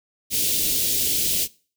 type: band-stop noise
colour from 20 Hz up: white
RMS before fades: -22 dBFS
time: 0.3-1.48 s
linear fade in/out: 50 ms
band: 470 to 2800 Hz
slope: 24 dB/octave
effects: noise-tail reverb RT60 0.4 s tail -22 dB re dry